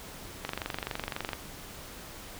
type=click train; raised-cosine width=0.3 ms; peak=-16 dBFS; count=22; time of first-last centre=0.45-1.332 s; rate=23.8 Hz; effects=pink hiss -45 dBFS RMS until 2.39 s